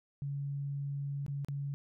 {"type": "tone with dropouts", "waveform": "sine", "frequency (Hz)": 140.9, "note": "C#3", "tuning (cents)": 29, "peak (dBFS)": -34, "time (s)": [0.22, 1.74], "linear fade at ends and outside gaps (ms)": 0, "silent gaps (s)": [[1.264, 1.281], [1.447, 1.485]], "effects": []}